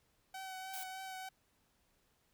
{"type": "tone with vibrato", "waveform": "sawtooth", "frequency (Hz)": 758, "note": "F#5", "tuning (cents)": 42, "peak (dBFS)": -40, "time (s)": [0.34, 1.29], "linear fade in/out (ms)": 5, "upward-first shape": "triangle", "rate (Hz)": 3.3, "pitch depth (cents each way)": 22}
{"type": "noise", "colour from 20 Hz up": "blue", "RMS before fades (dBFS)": -46, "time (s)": [0.73, 0.84], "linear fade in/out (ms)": 10}
{"effects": ["pink hiss -75 dBFS RMS until 2.33 s"]}